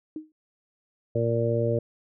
sine tone with exponential decay, 311.1 Hz, D#4, in tune, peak -28 dBFS, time 0.16-0.32 s, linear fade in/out 2 ms, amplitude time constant 34 ms
harmonic tone, 116.4 Hz, A#2, 2 cents flat, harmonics 1 / 2 / 3 / 4 / 5, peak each -26 / -33 / -31 / -27 / -28 dBFS, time 1.15-1.79 s, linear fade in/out 5 ms
effects none

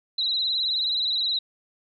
sine tone with vibrato, 3951 Hz, B7, in tune, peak -22 dBFS, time 0.18-1.39 s, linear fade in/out 5 ms, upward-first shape sine, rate 19 Hz, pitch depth 66 cents each way, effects none

